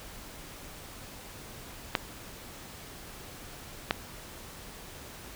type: clicks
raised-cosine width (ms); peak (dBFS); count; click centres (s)
0.3; -8; 2; 1.952 / 3.909
effects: pink hiss -46 dBFS RMS until 5.35 s